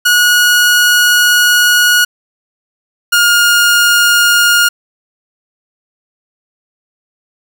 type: tone pair in turn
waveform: sawtooth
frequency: 1453 / 1420.6 Hz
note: F#6 / F6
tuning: -32 / +29 cents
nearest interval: unison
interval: 39 cents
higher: first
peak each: -3 dBFS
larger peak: neither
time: 0.05-2.05 / 3.12-4.69 s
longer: first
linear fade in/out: 10 ms
effects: none